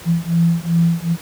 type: beating tone pair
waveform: sine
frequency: 166.8 / 169.4 Hz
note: E3 / E3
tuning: +21 / +48 cents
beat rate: 2.6 Hz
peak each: -16 dBFS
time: 0.05-1.17 s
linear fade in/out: 50 ms
effects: pink hiss -37 dBFS RMS until 1.21 s + high-pass 60 Hz 12 dB/octave